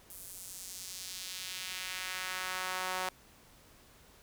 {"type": "tone with high-pass filter sweep", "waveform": "sawtooth", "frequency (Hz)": 185, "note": "F#3", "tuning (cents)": 0, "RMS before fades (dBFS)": -40, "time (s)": [0.1, 3.09], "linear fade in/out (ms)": 0, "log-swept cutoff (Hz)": [11000, 790], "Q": 1.1, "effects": ["pink hiss -60 dBFS RMS until 4.22 s"]}